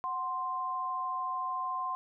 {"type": "tone pair together", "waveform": "sine", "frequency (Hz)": [740, 1046.5], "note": ["F#5", "C6"], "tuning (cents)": [0, 0], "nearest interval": "tritone", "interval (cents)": 600, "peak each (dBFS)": [-39, -32], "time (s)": [0.04, 1.95], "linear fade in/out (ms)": 0, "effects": []}